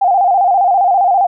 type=tone with vibrato; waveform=sine; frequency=751 Hz; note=F#5; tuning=26 cents sharp; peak=-8 dBFS; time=0.01-1.27 s; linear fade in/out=10 ms; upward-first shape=square; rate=15 Hz; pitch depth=91 cents each way; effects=none

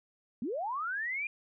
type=linear sweep; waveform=sine; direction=up; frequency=202.2 to 2444 Hz; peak=-32 dBFS; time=0.42-1.27 s; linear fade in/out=2 ms; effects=none

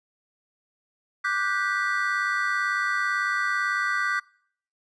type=chord; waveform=triangle; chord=G major seventh; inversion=second; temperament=just; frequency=1176 / 1470 / 1568 / 1960 Hz; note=D6 / F#6 / G6 / B6; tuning=+2 / -12 / 0 / -14 cents; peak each=-27 dBFS; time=1.24-4.2 s; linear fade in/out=10 ms; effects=noise-tail reverb RT60 0.6 s tail -25 dB re dry + resampled to 22050 Hz

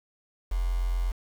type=tone with quantisation; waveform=sine; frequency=44.02 Hz; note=F1; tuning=14 cents sharp; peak=-24 dBFS; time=0.51-1.12 s; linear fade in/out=10 ms; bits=7; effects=none

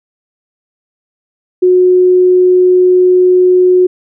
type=tone; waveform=sine; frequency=364.7 Hz; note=F#4; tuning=25 cents flat; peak=-4 dBFS; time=1.62-3.87 s; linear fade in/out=10 ms; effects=none

